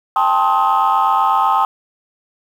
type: chord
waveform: sine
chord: A half-diminished seventh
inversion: third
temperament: just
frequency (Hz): 792 / 880 / 1056 / 1267.2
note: G5 / A5 / C6 / Eb6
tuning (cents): +18 / 0 / +16 / +31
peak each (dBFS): -16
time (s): 0.16-1.65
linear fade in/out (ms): 2
effects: tanh soft clip ceiling -6 dBFS + 7-bit